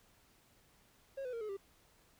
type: tone with pitch steps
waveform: triangle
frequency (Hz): 544 / 501.7 / 462.8 / 426.8 / 393.7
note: C#5 / B4 / A#4 / G#4 / G4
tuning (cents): -33 / +27 / -13 / +47 / +8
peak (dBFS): -37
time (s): 1.17-1.57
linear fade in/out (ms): 10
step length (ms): 80
effects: pink hiss -68 dBFS RMS until 2.19 s